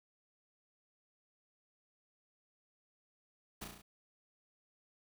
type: noise with echo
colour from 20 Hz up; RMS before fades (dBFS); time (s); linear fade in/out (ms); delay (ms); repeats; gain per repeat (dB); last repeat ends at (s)
pink; -44; 3.61-3.65; 10; 34; 5; -3; 3.82
effects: none